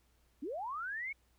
sine linear sweep, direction up, 244 to 2249 Hz, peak -37 dBFS, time 0.42-1.13 s, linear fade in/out 10 ms, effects added 60 Hz sine -70 dBFS peak until 1.38 s + pink hiss -74 dBFS RMS until 1.38 s

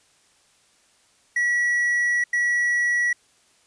triangle tone bursts at uneven times, 1933 Hz, B6, 38 cents flat, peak -17 dBFS, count 2, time 1.36-2.24 / 2.33-3.13 s, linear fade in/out 5 ms, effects white hiss -60 dBFS RMS until 3.66 s + resampled to 22050 Hz

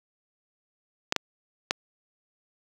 clicks, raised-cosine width 0.2 ms, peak -5 dBFS, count 3, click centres 1.124 / 1.163 / 1.709 s, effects high-pass 200 Hz 12 dB/octave + 7-bit

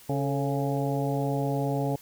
harmonic tone with a mistuned harmonic, 138.59 Hz, C#3, in tune, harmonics 1 / 2 / 3 / 4 / 5 / 6, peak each -28 / -31 / -33 / -34 / -35 / -36 dBFS, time 0.09-1.96 s, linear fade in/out 5 ms, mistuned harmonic 3, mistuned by +79 cents, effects white hiss -52 dBFS RMS until 2.01 s

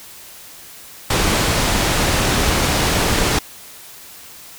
pink low-pass noise, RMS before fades -17 dBFS, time 1.1-3.39 s, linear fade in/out 5 ms, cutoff 9000 Hz, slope 12 dB/octave, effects white hiss -39 dBFS RMS until 4.58 s

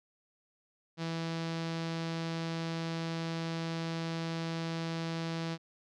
sawtooth tone with low-pass filter, 164.7 Hz, E3, 1 cent flat, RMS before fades -36 dBFS, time 0.97-5.58 s, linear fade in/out 50 ms, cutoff 4700 Hz, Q 1.8, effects none

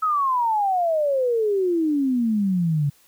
sine exponential sweep, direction down, 1300 to 139.4 Hz, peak -18 dBFS, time 0.02-2.9 s, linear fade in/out 10 ms, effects white hiss -57 dBFS RMS until 3.07 s

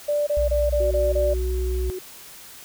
sine tone bursts, 587.3 Hz, D5, in tune, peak -19 dBFS, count 6, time 0.08-1.34 s, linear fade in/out 10 ms, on 190 ms, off 24 ms
sine tone with pitch glide, 60.5 to 61.34 Hz, B1 to B1, -35 to -11 cents, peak -22 dBFS, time 0.37-1.9 s, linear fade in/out 0 ms, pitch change +24 cents, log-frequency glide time 1.02-1.16 s
sine tone, 370 Hz, F#4, in tune, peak -28 dBFS, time 0.8-1.99 s, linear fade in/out 5 ms
effects white hiss -43 dBFS RMS until 2.64 s

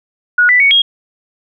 sine tone with pitch steps, 1456 / 1982 / 2228 / 3268 Hz, F#6 / B6 / C#7 / G#7, -28 / +6 / +8 / -29 cents, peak -6 dBFS, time 0.38-0.82 s, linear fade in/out 5 ms, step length 110 ms, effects none

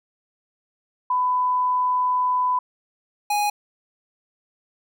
sine / square tone pair in turn, 1000 / 828.2 Hz, B5 / G#5, +21 / -5 cents, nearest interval minor third, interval 326 cents, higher first, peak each -18 / -20 dBFS, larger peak first, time 1.1-2.59 / 3.3-3.5 s, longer first, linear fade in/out 5 ms, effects none

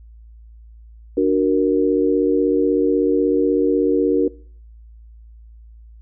sine chord, D augmented, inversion none, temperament equal, 293.7 / 370 / 466.2 Hz, D4 / F#4 / A#4, 0 / 0 / 0 cents, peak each -18 dBFS, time 1.17-4.28 s, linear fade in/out 5 ms, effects noise-tail reverb RT60 0.5 s tail -22 dB re dry + added 56 Hz sine -40 dBFS peak until 6.01 s

